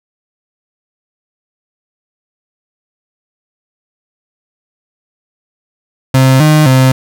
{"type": "tone with pitch steps", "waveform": "35% pulse", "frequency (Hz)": [131.7, 153.5, 130.7], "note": ["C3", "D#3", "C3"], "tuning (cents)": [12, -23, -1], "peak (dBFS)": -3, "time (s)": [6.14, 6.92], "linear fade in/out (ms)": 5, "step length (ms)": 260, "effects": []}